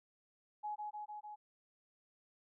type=tone with echo; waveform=sine; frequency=841 Hz; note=G#5; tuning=22 cents sharp; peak=-38 dBFS; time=0.63-0.76 s; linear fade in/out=20 ms; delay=150 ms; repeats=4; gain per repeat=-2 dB; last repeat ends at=1.36 s; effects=none